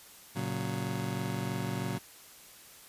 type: chord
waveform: 30% pulse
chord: F# major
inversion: first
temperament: just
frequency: 115.62 / 138.75 / 185 Hz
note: A#2 / C#3 / F#3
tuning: -14 / +2 / 0 cents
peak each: -34 dBFS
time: 0.35-1.99 s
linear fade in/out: 20 ms
effects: white hiss -53 dBFS RMS until 2.88 s + resampled to 32000 Hz